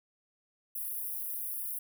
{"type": "high-pass noise", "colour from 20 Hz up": "white", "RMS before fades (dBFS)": -37, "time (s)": [0.75, 1.79], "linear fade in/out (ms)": 5, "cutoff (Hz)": 9900, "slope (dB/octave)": 96, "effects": []}